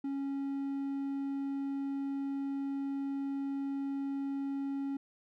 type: tone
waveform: triangle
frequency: 276.1 Hz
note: C#4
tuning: 7 cents flat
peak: -31 dBFS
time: 0.04-4.97 s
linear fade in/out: 5 ms
effects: none